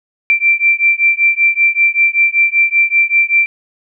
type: beating tone pair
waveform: sine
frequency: 2349 / 2354.2 Hz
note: D7 / D7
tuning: 0 / +4 cents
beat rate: 5.2 Hz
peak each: -12 dBFS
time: 0.3-3.46 s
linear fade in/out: 0 ms
effects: none